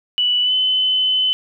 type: tone with pitch glide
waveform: sine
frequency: 2960 to 3031 Hz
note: F#7 to F#7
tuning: 0 to +41 cents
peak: -14 dBFS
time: 0.18-1.33 s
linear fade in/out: 0 ms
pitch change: +41 cents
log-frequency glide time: 0.42-0.53 s
effects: none